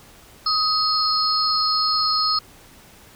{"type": "tone cluster", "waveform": "sine", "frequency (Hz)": [1258, 4329, 5120], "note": ["D#6", "C#8", "D#8"], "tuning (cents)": [19, -42, 49], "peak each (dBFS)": -22, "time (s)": [0.46, 2.39], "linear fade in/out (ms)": 5, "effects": ["pink hiss -48 dBFS RMS until 3.15 s"]}